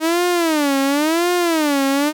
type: tone with vibrato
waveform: sawtooth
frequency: 311.1 Hz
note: D#4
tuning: in tune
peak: -11 dBFS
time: 0-2.13 s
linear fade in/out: 50 ms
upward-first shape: sine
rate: 0.94 Hz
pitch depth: 230 cents each way
effects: none